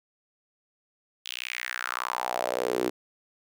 sawtooth tone with high-pass filter sweep, 61.74 Hz, B1, in tune, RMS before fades -31 dBFS, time 1.25-2.9 s, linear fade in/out 10 ms, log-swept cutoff 3300 to 330 Hz, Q 3.9, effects none

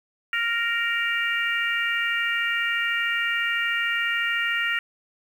harmonic tone, 466.2 Hz, A#4, in tune, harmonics 3 / 4 / 5 / 6, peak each -28 / -25 / -30 / -29 dBFS, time 0.33-4.79 s, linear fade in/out 2 ms, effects 8-bit

